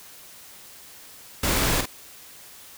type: noise with echo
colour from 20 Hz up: pink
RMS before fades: -23 dBFS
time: 1.43-1.81 s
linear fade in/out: 5 ms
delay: 48 ms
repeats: 1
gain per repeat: -6 dB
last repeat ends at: 1.858 s
effects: white hiss -46 dBFS RMS until 2.77 s